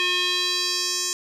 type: tone with band-pass filter sweep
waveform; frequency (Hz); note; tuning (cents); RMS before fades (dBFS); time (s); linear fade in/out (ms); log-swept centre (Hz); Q
square; 360; F#4; -47; -24; 0-1.13; 0; 2900 to 6600; 2.8
effects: none